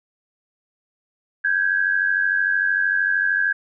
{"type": "tone pair together", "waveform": "sine", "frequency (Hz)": [1566.8, 1660], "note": ["G6", "G#6"], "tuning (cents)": [-1, -1], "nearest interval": "minor second", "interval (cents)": 100, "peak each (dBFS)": -20, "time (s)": [1.44, 3.53], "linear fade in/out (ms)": 10, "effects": []}